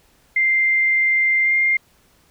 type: tone with pitch glide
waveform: sine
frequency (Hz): 2093 to 2112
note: C7 to C7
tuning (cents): 0 to +16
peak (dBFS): -14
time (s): 0.36-1.77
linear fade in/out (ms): 5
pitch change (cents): +16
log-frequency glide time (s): 1.44-1.53
effects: pink hiss -57 dBFS RMS until 2.3 s